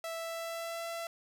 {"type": "tone with pitch glide", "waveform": "sawtooth", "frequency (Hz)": [659.3, 671.2], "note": ["E5", "E5"], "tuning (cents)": [0, 31], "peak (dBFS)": -33, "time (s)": [0.04, 1.07], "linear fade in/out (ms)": 2, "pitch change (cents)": 31, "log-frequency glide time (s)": [0.16, 0.86], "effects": []}